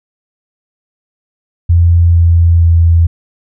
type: tone with pitch steps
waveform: sine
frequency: 85.4 / 84.61 / 83.84 Hz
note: F2 / E2 / E2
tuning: -38 / +46 / +30 cents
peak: -4 dBFS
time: 1.69-3.07 s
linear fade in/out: 10 ms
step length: 460 ms
effects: none